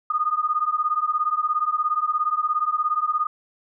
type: beating tone pair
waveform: sine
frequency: 1221 / 1238 Hz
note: D#6 / D#6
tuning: -33 / -9 cents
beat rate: 17 Hz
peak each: -23 dBFS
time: 0.1-3.27 s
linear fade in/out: 5 ms
effects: none